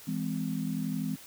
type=chord; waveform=sine; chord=E augmented; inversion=none; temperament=just; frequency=164.81 / 206 / 257.5 Hz; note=E3 / G#3 / B#3; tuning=0 / -14 / -28 cents; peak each=-34 dBFS; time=0.07-1.16 s; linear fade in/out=10 ms; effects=white hiss -50 dBFS RMS until 1.26 s